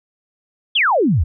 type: exponential sweep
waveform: sine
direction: down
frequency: 3583 to 65.2 Hz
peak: -12 dBFS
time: 0.75-1.24 s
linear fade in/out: 10 ms
effects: none